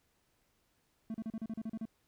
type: tone bursts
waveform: triangle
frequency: 222.3 Hz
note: A3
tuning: 18 cents sharp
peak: -34 dBFS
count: 10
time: 1.1-1.854 s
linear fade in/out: 2 ms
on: 43 ms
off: 36 ms
effects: pink hiss -75 dBFS RMS until 2.07 s